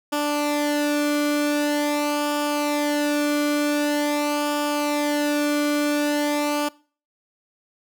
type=tone with flanger; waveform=sawtooth; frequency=293.7 Hz; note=D4; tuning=in tune; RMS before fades=-22 dBFS; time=0.12-6.69 s; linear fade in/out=10 ms; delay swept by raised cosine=0.49 to 1.09 ms; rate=0.45 Hz; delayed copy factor=-0.6; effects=noise-tail reverb RT60 0.4 s tail -22 dB re dry